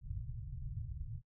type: low-pass noise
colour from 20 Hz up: white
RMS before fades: -43 dBFS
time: 0.01-1.22 s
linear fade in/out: 50 ms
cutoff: 130 Hz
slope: 48 dB/octave
effects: noise-tail reverb RT60 0.1 s tail -22 dB re dry